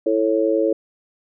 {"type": "chord", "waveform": "sine", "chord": "A major", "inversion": "second", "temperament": "just", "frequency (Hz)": [330, 440, 550], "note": ["E4", "A4", "C#5"], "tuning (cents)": [2, 0, -14], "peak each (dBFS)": -20, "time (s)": [0.06, 0.73], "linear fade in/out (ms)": 5, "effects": []}